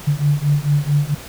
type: beating tone pair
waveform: sine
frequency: 143.4 / 147.9 Hz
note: D3 / D3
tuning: -41 / +13 cents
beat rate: 4.5 Hz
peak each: -17 dBFS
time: 0.07-1.15 s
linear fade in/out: 10 ms
effects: pink hiss -36 dBFS RMS until 1.28 s